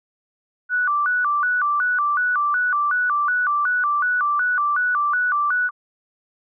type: tone with vibrato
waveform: sine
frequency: 1315 Hz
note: E6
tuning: 5 cents flat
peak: -17 dBFS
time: 0.69-5.71 s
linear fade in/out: 50 ms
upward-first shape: square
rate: 2.7 Hz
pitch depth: 200 cents each way
effects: none